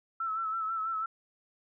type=tone with vibrato; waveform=sine; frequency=1318.5 Hz; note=E6; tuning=in tune; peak=-30 dBFS; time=0.2-1.06 s; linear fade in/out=5 ms; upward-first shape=sine; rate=6.1 Hz; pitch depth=45 cents each way; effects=none